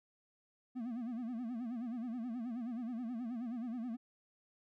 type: tone with vibrato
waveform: triangle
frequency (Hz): 237.7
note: A#3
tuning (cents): +34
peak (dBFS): -36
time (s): 0.75-3.97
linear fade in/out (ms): 20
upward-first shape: sine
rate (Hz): 9.4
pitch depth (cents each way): 130
effects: none